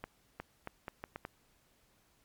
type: accelerating click train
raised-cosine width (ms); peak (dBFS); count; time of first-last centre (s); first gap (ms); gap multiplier
0.5; -25; 7; 0.04-1.251; 360; 0.76
effects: pink hiss -70 dBFS RMS until 2.24 s + MP3 96 kbps